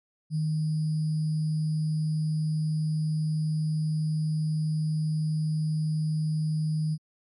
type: tone with sample-and-hold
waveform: sine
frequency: 155.4 Hz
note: D#3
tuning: 2 cents flat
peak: -24 dBFS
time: 0.3-6.98 s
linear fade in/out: 50 ms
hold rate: 4900 Hz
effects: MP3 48 kbps